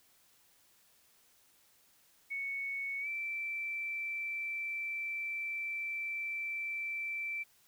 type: tone with pitch glide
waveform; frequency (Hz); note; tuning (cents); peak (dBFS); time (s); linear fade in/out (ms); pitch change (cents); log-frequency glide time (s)
sine; 2217 to 2334; C#7 to D7; 0 to -11; -35; 2.3-7.44; 20; +89; 3-3.08
effects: white hiss -67 dBFS RMS until 7.67 s